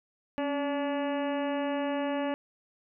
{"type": "harmonic tone with a mistuned harmonic", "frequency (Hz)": 286.8, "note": "D4", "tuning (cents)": -41, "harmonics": [1, 2, 3, 4, 5, 6, 7, 8, 9, 10], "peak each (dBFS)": [-31, -32, -37, -43, -49, -43, -49, -50, -49, -47], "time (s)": [0.38, 2.34], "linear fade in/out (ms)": 0, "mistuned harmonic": 1, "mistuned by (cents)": -54, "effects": []}